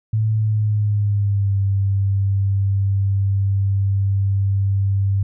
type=tone with pitch glide; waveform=sine; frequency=109.1 to 98.33 Hz; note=A2 to G2; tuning=-14 to +6 cents; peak=-15 dBFS; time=0.13-5.23 s; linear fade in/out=5 ms; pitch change=-180 cents; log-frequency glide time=0.33-1.58 s; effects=none